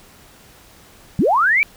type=linear sweep; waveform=sine; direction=up; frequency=138.59 to 2379 Hz; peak=-12 dBFS; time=1.19-1.63 s; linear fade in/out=0 ms; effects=pink hiss -47 dBFS RMS until 1.76 s